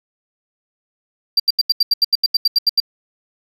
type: tone bursts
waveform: triangle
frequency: 4717 Hz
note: D8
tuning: 7 cents sharp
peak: -9 dBFS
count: 14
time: 1.37-2.802 s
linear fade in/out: 5 ms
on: 28 ms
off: 80 ms
effects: none